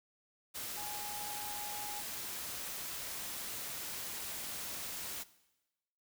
sine tone in noise, 830.6 Hz, G#5, in tune, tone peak -44 dBFS, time 0.76-2.02 s, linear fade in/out 20 ms, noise white, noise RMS -42 dBFS, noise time 0.54-5.24 s, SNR -5 dB, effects noise-tail reverb RT60 1.0 s tail -18 dB re dry

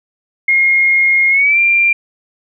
sine tone with pitch glide, 2143 to 2378 Hz, C7 to D7, +41 to +21 cents, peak -8 dBFS, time 0.48-1.93 s, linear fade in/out 5 ms, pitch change +180 cents, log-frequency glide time 1.3-1.59 s, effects none

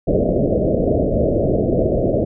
white low-pass noise, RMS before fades -17 dBFS, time 0.07-2.25 s, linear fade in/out 10 ms, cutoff 650 Hz, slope 96 dB/octave, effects none

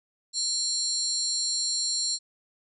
sine tone cluster, 4130 / 4414 / 5580 / 7340 / 8100 Hz, C8 / C#8 / F8 / A#8 / B8, -23 / -8 / -2 / -28 / +43 cents, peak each -29 / -34 / -36 / -31 / -33 dBFS, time 0.33-2.19 s, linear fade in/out 50 ms, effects none

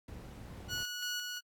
brown noise, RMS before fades -43 dBFS, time 0.08-0.83 s, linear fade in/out 2 ms
15% pulse tone with tremolo, 1463 Hz, F#6, 20 cents flat, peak -28 dBFS, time 0.68-1.41 s, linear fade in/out 50 ms, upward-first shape square, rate 2.9 Hz, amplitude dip 35%
effects high-pass 60 Hz 12 dB/octave + AAC 64 kbps

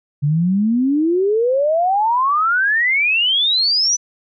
sine exponential sweep, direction up, 140 to 6050 Hz, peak -13 dBFS, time 0.22-3.97 s, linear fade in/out 20 ms, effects none

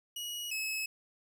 sawtooth tone pair in turn, 2906 / 2582 Hz, F#7 / E7, -32 / -37 cents, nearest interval major second, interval 205 cents, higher first, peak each -34 / -30 dBFS, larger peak second, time 0.16-0.51 / 0.51-0.86 s, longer neither, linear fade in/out 5 ms, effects none

